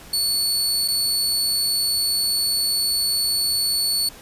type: tone with dropouts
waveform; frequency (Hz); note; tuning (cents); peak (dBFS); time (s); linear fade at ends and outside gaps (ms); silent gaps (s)
sawtooth; 4435; C#8; 0; -16; 0.13-4.09; 5; 0.879-0.883
effects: pink hiss -43 dBFS RMS until 4.21 s + resampled to 32000 Hz